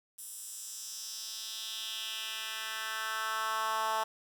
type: tone with high-pass filter sweep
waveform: 10% pulse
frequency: 220 Hz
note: A3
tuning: in tune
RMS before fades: -37 dBFS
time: 0.18-4.04 s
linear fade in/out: 10 ms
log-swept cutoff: 9600 to 850 Hz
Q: 2.2
effects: 10-bit